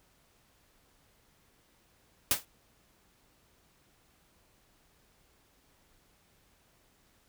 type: noise with exponential decay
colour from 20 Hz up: white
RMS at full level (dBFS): -22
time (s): 2.31-2.45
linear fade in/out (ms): 1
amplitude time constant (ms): 29
effects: pink hiss -67 dBFS RMS until 7.28 s

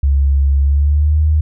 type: tone with pitch glide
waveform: sine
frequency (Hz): 69.3 to 76.89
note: C#2 to D#2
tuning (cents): 0 to -20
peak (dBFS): -9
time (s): 0.03-1.41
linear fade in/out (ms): 5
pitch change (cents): +180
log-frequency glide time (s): 0.61-1.2
effects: none

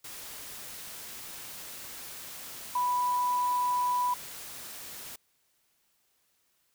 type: tone in noise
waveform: sine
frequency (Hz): 987.8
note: B5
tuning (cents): 0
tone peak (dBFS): -25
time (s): 2.75-4.14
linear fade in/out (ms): 5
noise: white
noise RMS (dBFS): -43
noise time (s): 0.04-5.16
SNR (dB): +15
effects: white hiss -72 dBFS RMS until 6.74 s

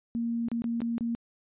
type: tone with dropouts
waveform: sine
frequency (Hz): 233.1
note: A#3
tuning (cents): 0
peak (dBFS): -27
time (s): 0.15-1.15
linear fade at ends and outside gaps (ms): 0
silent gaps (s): 0.485-0.516 / 0.62-0.642 / 0.805-0.818 / 0.981-1.008
effects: resampled to 8000 Hz

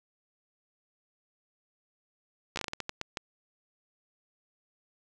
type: slowing click train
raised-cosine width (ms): 0.2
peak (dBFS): -16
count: 11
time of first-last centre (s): 2.56-3.172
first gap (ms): 13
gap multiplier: 1.32
effects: none

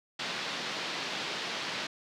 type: band-pass noise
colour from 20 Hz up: white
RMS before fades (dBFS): -36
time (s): 0.19-1.87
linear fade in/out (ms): 5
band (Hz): 140 to 4500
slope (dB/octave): 24
effects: none

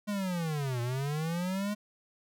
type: linear two-way sweep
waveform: square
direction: down then up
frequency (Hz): 210.9 to 117.4 to 210.9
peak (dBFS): -31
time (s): 0.07-1.75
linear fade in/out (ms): 20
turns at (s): 0.81
effects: none

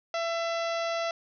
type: harmonic tone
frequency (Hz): 670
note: E5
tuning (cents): +28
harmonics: 1 / 2 / 3 / 4 / 5 / 6 / 7 / 8 / 9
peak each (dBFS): -29 / -35 / -39 / -41 / -43 / -45 / -46 / -47 / -48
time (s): 0.14-1.11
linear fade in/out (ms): 2
effects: none

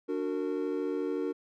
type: chord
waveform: triangle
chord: D augmented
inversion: none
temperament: just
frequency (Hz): 293.7 / 367.1 / 458.9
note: D4 / F#4 / A#4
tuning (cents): 0 / -14 / -27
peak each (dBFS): -32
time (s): 0.08-1.33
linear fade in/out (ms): 20
effects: none

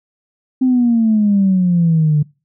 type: exponential sweep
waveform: sine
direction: down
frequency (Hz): 261.6 to 146.3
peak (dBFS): -9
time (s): 0.61-2.23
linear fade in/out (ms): 10
effects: noise-tail reverb RT60 0.3 s tail -24 dB re dry + tanh soft clip ceiling -5 dBFS

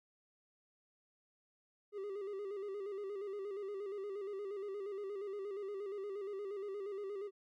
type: tone with vibrato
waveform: triangle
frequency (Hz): 400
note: G4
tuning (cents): +35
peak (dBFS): -38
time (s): 1.92-7.31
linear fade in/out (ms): 50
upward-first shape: square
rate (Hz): 8.5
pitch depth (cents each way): 58
effects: none

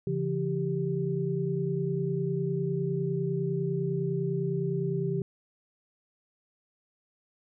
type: tone cluster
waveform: sine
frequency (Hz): 140.2 / 170.1 / 391.8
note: C#3 / F3 / G4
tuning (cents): +20 / -45 / -1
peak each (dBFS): -31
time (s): 0.07-5.22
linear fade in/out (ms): 2
effects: none

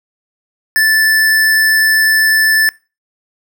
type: tone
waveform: square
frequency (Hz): 1756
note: A6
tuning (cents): -4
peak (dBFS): -9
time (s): 0.76-2.69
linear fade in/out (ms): 0
effects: noise-tail reverb RT60 0.3 s tail -23 dB re dry

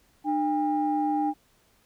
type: tone pair together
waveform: sine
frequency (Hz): 301.4 / 805.4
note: D4 / G5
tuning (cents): +45 / +47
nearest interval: octave + perfect fourth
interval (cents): 1702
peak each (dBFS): -25 / -25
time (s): 0.24-1.34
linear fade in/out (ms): 50
effects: tanh soft clip ceiling -15 dBFS + pink hiss -64 dBFS RMS until 1.85 s

